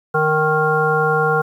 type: harmonic tone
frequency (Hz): 155.1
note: D#3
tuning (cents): -5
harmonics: 1 / 3 / 5 / 7 / 9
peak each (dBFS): -22 / -18 / -21 / -23 / -19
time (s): 0.14-1.42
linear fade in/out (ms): 10
effects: 8-bit